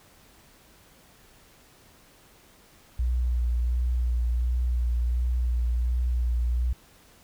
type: tone with vibrato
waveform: sine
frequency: 60.4 Hz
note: B1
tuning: 38 cents flat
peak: -22 dBFS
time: 2.99-6.73 s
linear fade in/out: 5 ms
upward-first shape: sine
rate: 1.4 Hz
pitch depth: 26 cents each way
effects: pink hiss -56 dBFS RMS until 7.23 s